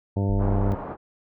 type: harmonic tone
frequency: 99.1 Hz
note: G2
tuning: 19 cents sharp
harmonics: 1 / 2 / 3 / 4 / 5 / 6 / 7 / 9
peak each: -22 / -28 / -32 / -34 / -36 / -38 / -39 / -41 dBFS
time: 0.16-0.75 s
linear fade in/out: 10 ms
type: tone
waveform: sine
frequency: 36.71 Hz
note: D1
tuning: in tune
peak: -24 dBFS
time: 0.29-0.72 s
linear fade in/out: 0 ms
type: low-pass noise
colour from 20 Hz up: white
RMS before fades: -34 dBFS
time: 0.38-0.97 s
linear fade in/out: 50 ms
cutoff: 1000 Hz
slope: 24 dB/octave
effects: none